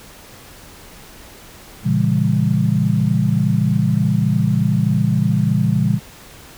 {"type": "chord", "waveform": "sine", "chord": "A# diminished seventh", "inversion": "none", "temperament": "just", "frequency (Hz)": [116.54, 139.85, 167.82, 201.4], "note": ["A#2", "C#3", "E3", "G3"], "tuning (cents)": [0, 16, 31, 47], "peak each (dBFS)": -19, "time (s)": [1.83, 6], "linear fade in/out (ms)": 50, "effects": ["pink hiss -41 dBFS RMS until 6.57 s"]}